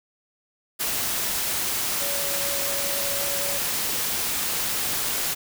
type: tone in noise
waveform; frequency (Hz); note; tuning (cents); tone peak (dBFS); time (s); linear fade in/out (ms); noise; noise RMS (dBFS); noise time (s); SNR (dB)
sine; 564; C#5; +30; -33; 2-3.59; 20; white; -26; 0.79-5.35; -10
effects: none